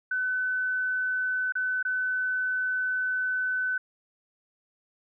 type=tone with dropouts; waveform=sine; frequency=1509 Hz; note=F#6; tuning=34 cents sharp; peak=-25 dBFS; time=0.11-3.78 s; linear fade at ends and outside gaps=5 ms; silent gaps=1.523-1.553 / 1.828-1.85 s; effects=none